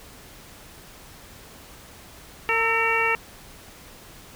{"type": "harmonic tone with a mistuned harmonic", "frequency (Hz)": 455.6, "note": "A#4", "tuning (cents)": -40, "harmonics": [1, 2, 3, 4, 5, 6], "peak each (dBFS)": [-28, -27, -27, -27, -25, -26], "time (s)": [2.49, 3.15], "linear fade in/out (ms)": 0, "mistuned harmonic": 3, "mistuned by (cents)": -55, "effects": ["pink hiss -46 dBFS RMS until 4.35 s"]}